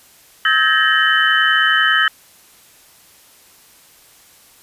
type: tone cluster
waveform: sine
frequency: 1290 / 1577 / 1707 / 1865 / 3027 Hz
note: E6 / G6 / G#6 / A#6 / F#7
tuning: -38 / +10 / +47 / 0 / +39 cents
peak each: -18 dBFS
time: 0.45-2.08 s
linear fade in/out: 2 ms
effects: white hiss -48 dBFS RMS until 4.62 s + resampled to 32000 Hz